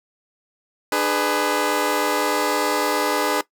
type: chord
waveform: 15% pulse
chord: G# diminished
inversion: second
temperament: just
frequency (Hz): 299 / 415.3 / 498.4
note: D4 / G#4 / B4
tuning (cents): +31 / 0 / +16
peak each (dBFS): -17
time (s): 0.92-3.41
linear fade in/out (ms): 2
effects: noise-tail reverb RT60 0.1 s tail -18 dB re dry